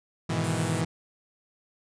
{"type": "chord", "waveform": "sawtooth", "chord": "E major seventh", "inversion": "first", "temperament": "equal", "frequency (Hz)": [103.83, 123.47, 155.56, 164.81], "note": ["G#2", "B2", "D#3", "E3"], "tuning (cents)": [0, 0, 0, 0], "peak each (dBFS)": [-28, -28, -28, -25], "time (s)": [0.29, 0.85], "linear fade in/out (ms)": 10}
{"type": "high-pass noise", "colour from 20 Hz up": "white", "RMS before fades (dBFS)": -38, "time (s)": [0.44, 0.81], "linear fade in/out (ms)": 0, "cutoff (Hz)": 6800, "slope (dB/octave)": 96}
{"effects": ["resampled to 22050 Hz"]}